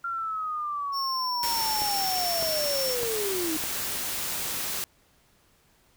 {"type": "linear sweep", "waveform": "sine", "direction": "down", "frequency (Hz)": [1386, 305.6], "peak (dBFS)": -28, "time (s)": [0.04, 3.57], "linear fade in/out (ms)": 5}
{"type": "tone", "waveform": "square", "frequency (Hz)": 5440, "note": "F8", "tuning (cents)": -46, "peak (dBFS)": -30, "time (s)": [0.92, 2.97], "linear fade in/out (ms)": 50}
{"type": "noise", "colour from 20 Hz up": "white", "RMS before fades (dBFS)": -31, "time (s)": [1.43, 4.84], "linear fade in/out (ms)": 0}
{"type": "click train", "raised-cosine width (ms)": 1, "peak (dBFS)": -21, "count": 4, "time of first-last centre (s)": [1.82, 3.638], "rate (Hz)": 1.65}
{"effects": ["pink hiss -63 dBFS RMS until 5.96 s"]}